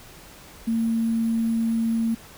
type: tone with sample-and-hold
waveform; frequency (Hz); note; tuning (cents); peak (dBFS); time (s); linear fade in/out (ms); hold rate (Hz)
sine; 227.3; A#3; -43; -20; 0.67-2.15; 10; 11025
effects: pink hiss -46 dBFS RMS until 2.37 s